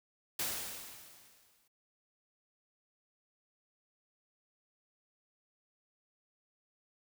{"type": "noise with exponential decay", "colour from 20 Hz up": "white", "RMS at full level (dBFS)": -34, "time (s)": [0.39, 1.68], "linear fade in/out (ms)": 5, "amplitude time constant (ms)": 280, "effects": []}